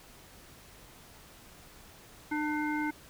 harmonic tone with a mistuned harmonic, 301.7 Hz, D4, 47 cents sharp, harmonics 1 / 3 / 5 / 7, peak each -31 / -36 / -38 / -39 dBFS, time 2.31-2.91 s, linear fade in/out 10 ms, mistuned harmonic 3, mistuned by -16 cents, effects pink hiss -54 dBFS RMS until 3.09 s

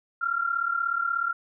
sine tone pair together, 1357.4 / 1394 Hz, F6 / F6, -50 / -4 cents, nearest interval unison, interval 46 cents, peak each -28 / -26 dBFS, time 0.21-1.33 s, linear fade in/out 10 ms, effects none

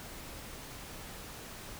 silence, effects pink hiss -46 dBFS RMS until 1.79 s

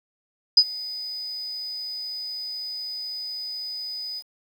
sine tone with ADSR envelope, 4978 Hz, D#8, in tune, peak -8 dBFS, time 0.57-4.23 s, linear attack 6 ms, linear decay 57 ms, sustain -22 dB, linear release 51 ms, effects 8-bit

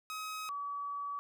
sawtooth / sine tone pair in turn, 1269 / 1141.7 Hz, D#6 / D6, +34 / -49 cents, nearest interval major second, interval 183 cents, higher first, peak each -35 / -36 dBFS, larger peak first, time 0.1-0.49 / 0.49-1.19 s, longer second, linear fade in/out 0 ms, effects none

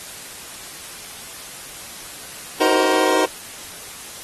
25% pulse chord, C half-diminished seventh, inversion first, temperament just, 314 / 376.7 / 470.9 / 523.3 Hz, Eb4 / Gb4 / Bb4 / C5, +16 / +31 / +18 / 0 cents, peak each -19 dBFS, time 2.6-3.26 s, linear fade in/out 10 ms, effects white hiss -36 dBFS RMS until 4.23 s + AAC 32 kbps

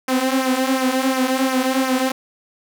sawtooth tone with flanger, 261 Hz, C4, 4 cents flat, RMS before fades -19 dBFS, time 0.08-2.12 s, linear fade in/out 5 ms, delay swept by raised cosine 0.24 to 4.74 ms, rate 2.8 Hz, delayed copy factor -0.7, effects none

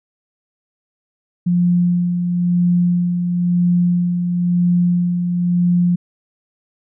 sine tone with tremolo, 176 Hz, F3, 14 cents sharp, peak -11 dBFS, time 1.46-5.96 s, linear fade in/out 10 ms, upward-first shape sine, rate 0.99 Hz, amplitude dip 45%, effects none

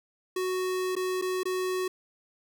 square tone with dropouts, 370 Hz, F#4, in tune, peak -28 dBFS, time 0.36-1.88 s, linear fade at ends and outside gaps 5 ms, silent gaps 0.954-0.964 / 1.215-1.221 / 1.433-1.454 s, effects none

